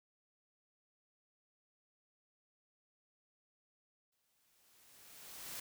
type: noise with exponential growth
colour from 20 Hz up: white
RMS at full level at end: -44 dBFS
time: 4.12-5.6 s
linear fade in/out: 5 ms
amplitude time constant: 320 ms
effects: none